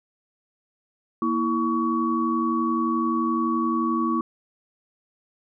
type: tone cluster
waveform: sine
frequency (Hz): 235.5 / 327.1 / 1125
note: A#3 / E4 / C#6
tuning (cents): +18 / -13 / +25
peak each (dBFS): -25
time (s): 1.22-4.21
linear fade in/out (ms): 2
effects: none